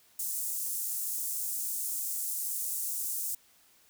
pink high-pass noise, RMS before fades -34 dBFS, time 0.19-3.35 s, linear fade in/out 5 ms, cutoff 7800 Hz, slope 24 dB/octave, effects white hiss -63 dBFS RMS until 3.89 s

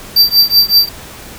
square tone with tremolo, 4674 Hz, D8, 9 cents flat, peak -3 dBFS, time 0.16-0.89 s, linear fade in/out 5 ms, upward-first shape triangle, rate 5.3 Hz, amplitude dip 100%, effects pink hiss -32 dBFS RMS until 1.38 s

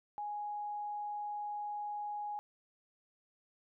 sine tone, 830.6 Hz, G#5, in tune, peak -37 dBFS, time 0.18-2.39 s, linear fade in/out 0 ms, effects none

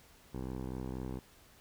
10% pulse tone with low-pass filter, 64.2 Hz, C2, 32 cents flat, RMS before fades -40 dBFS, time 0.33-1.2 s, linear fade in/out 20 ms, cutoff 750 Hz, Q 0.8, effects pink hiss -61 dBFS RMS until 1.6 s

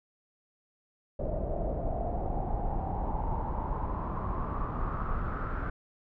brown noise with low-pass filter sweep, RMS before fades -32 dBFS, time 1.19-5.7 s, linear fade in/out 5 ms, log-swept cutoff 600 to 1400 Hz, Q 6.4, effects none

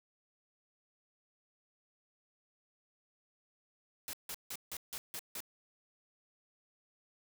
white noise bursts, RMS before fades -42 dBFS, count 7, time 4.08-5.404 s, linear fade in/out 0 ms, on 52 ms, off 160 ms, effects none

